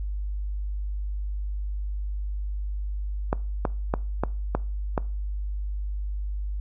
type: clicks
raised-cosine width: 1 ms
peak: -9 dBFS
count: 6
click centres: 3.329 / 3.652 / 3.939 / 4.236 / 4.55 / 4.978 s
effects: noise-tail reverb RT60 0.4 s tail -22 dB re dry + added 50 Hz sine -27 dBFS peak until 6.6 s